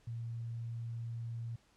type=tone; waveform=sine; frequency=116.1 Hz; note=A#2; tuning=7 cents flat; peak=-38 dBFS; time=0.07-1.56 s; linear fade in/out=5 ms; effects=pink hiss -69 dBFS RMS until 1.76 s + low-pass 8000 Hz 12 dB/octave